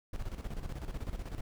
brown noise with tremolo, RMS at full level -37 dBFS, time 0.13-1.41 s, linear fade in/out 5 ms, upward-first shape square, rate 16 Hz, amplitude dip 65%, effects none

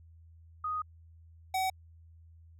sine / square tone pair in turn, 1244.5 / 756 Hz, D#6 / F#5, 0 / +37 cents, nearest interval major sixth, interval 863 cents, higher first, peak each -31 / -29 dBFS, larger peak second, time 0.64-0.82 / 1.54-1.7 s, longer first, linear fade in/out 5 ms, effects added 82 Hz sine -53 dBFS peak until 2.59 s

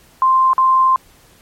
sine tone with dropouts, 1046.5 Hz, C6, in tune, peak -9 dBFS, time 0.22-0.96 s, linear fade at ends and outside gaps 1 ms, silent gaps 0.533-0.58 s, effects pink hiss -49 dBFS RMS until 1.41 s + MP3 64 kbps

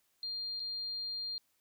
sine tone with dropouts, 4200 Hz, C8, 6 cents sharp, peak -36 dBFS, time 0.23-1.38 s, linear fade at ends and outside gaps 1 ms, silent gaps 0.596-0.601 s, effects white hiss -75 dBFS RMS until 1.6 s

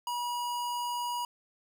square tone, 966 Hz, B5, 39 cents flat, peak -32 dBFS, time 0.07-1.25 s, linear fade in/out 2 ms, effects none

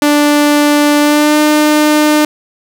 sawtooth tone with pitch glide, 293.7 to 301.8 Hz, D4 to D4, 0 to +47 cents, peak -3 dBFS, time 0.02-2.25 s, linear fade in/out 2 ms, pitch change +47 cents, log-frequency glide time 1-1.38 s, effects none

